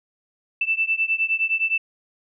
sine beating tone pair, 2650 / 2659.7 Hz, E7 / E7, +9 / +15 cents, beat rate 9.7 Hz, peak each -22 / -23 dBFS, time 0.61-1.78 s, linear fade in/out 5 ms, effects none

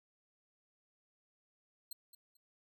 10% pulse tone with echo, 4182 Hz, C8, 2 cents flat, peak -35 dBFS, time 1.91-1.93 s, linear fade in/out 5 ms, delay 220 ms, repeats 2, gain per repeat -13 dB, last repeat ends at 2.37 s, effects none

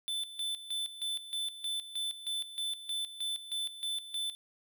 square tone with tremolo, 3520 Hz, A7, in tune, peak -33 dBFS, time 0.08-4.35 s, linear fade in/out 0 ms, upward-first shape square, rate 3.2 Hz, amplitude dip 75%, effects none

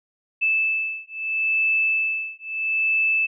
sine beating tone pair, 2628 / 2628.76 Hz, E7 / E7, -6 / -5 cents, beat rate 0.76 Hz, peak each -23 dBFS, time 0.41-3.27 s, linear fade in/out 20 ms, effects none

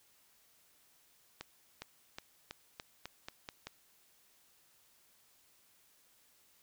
accelerating click train, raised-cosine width 0.2 ms, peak -25 dBFS, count 9, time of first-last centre 1.41-3.67 s, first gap 410 ms, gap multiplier 0.89, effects white hiss -68 dBFS RMS until 6.62 s

